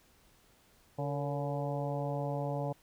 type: harmonic tone with a mistuned harmonic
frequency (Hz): 142.1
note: C#3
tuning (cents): +43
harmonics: 1 / 2 / 3 / 4 / 5 / 6 / 7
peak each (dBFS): -35 / -42 / -42 / -38 / -42 / -43 / -50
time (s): 0.98-2.73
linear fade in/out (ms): 10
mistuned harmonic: 3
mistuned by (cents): +86
effects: pink hiss -65 dBFS RMS until 2.82 s